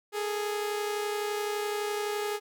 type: tone pair together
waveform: sawtooth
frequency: 415.3 / 447.1 Hz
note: G#4 / A4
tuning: 0 / +28 cents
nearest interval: minor second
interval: 128 cents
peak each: -26 / -35 dBFS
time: 0.12-2.4 s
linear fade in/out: 50 ms
effects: none